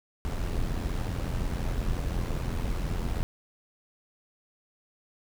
brown noise with amplitude modulation, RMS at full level -27 dBFS, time 0.25-3.23 s, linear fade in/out 0 ms, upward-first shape sine, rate 85.7 Hz, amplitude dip 60%, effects none

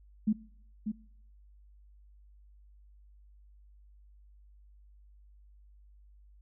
sine tone with echo, 214.4 Hz, A3, 45 cents flat, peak -23 dBFS, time 0.27-0.33 s, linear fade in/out 10 ms, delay 590 ms, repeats 1, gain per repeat -7 dB, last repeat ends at 0.92 s, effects noise-tail reverb RT60 0.7 s tail -23 dB re dry + added 50 Hz sine -55 dBFS peak until 6.41 s

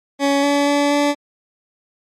20% pulse tone with pitch steps, 280.2 / 285.3 / 287.3 / 289.3 Hz, C#4 / C#4 / D4 / D4, +19 / +50 / -38 / -26 cents, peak -9 dBFS, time 0.19-1.15 s, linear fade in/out 50 ms, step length 240 ms, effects low-pass 8000 Hz 12 dB/octave + MP3 96 kbps

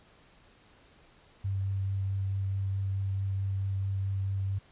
sine tone with vibrato, 97.3 Hz, G2, 12 cents flat, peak -28 dBFS, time 1.44-4.59 s, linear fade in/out 10 ms, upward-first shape triangle, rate 4.6 Hz, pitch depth 12 cents each way, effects pink hiss -60 dBFS RMS until 4.71 s + resampled to 8000 Hz

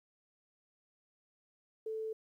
sine tone, 440 Hz, A4, in tune, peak -36 dBFS, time 1.86-2.13 s, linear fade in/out 5 ms, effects 12-bit

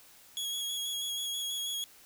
sawtooth tone with vibrato, 3327 Hz, G#7, 2 cents sharp, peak -30 dBFS, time 0.37-1.84 s, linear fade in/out 0 ms, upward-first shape square, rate 6.2 Hz, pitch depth 15 cents each way, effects white hiss -57 dBFS RMS until 2.05 s

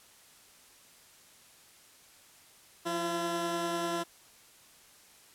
15% pulse tone pair together, 174.7 / 339.3 Hz, F3 / F4, +1 / -50 cents, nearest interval major seventh, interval 1149 cents, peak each -33 / -25 dBFS, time 2.85-4.04 s, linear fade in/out 20 ms, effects white hiss -58 dBFS RMS until 5.34 s + low-pass 12000 Hz 12 dB/octave

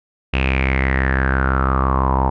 sawtooth tone with low-pass filter sweep, 66 Hz, C2, 16 cents sharp, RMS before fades -17 dBFS, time 0.33-2.3 s, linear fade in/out 10 ms, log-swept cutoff 2700 to 900 Hz, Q 8.3, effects none

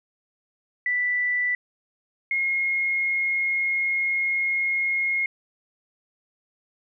sine tone pair in turn, 1975.5 / 2152 Hz, B6 / C7, 0 / +48 cents, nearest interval minor second, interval 148 cents, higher second, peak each -21 / -21 dBFS, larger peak neither, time 0.86-1.55 / 2.31-5.26 s, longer second, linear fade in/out 2 ms, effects none

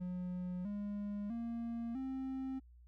triangle tone with pitch steps, 180.4 / 204.8 / 232.6 / 264.1 Hz, F#3 / G#3 / A#3 / C4, -44 / -24 / -4 / +16 cents, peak -36 dBFS, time 0-2.6 s, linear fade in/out 20 ms, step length 650 ms, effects added 60 Hz sine -57 dBFS peak until 2.87 s

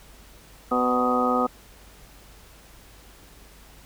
harmonic tone with a mistuned harmonic, 124.8 Hz, B2, 19 cents sharp, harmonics 2 / 3 / 4 / 5 / 6 / 7 / 8 / 9 / 10, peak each -25 / -34 / -26 / -36 / -27 / -36 / -36 / -35 / -24 dBFS, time 0.71-1.47 s, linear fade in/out 10 ms, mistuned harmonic 5, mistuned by -66 cents, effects added 50 Hz sine -51 dBFS peak until 3.85 s + pink hiss -51 dBFS RMS until 3.85 s

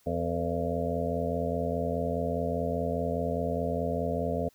harmonic tone with a mistuned harmonic, 84.9 Hz, F2, 48 cents flat, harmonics 1 / 2 / 3 / 5 / 6 / 7 / 8, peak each -35 / -35 / -35 / -35 / -35 / -35 / -35 dBFS, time 0.06-4.49 s, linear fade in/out 10 ms, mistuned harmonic 5, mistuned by +63 cents, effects white hiss -65 dBFS RMS until 4.54 s

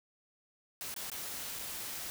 white noise with dropouts, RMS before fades -41 dBFS, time 0.81-2.1 s, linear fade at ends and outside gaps 0 ms, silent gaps 0.941-0.963 / 1.1-1.117 / 1.589-1.593 s, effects none

